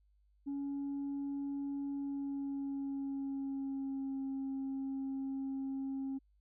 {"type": "tone with pitch glide", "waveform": "sine", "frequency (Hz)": [280.3, 269.8], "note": ["C#4", "C#4"], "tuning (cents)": [19, -47], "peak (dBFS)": -34, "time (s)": [0.46, 6.19], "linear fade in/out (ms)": 20, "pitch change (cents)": -66, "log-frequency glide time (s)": [1.92, 4.24], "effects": ["tanh soft clip ceiling -34 dBFS", "added 50 Hz sine -67 dBFS peak until 6.4 s"]}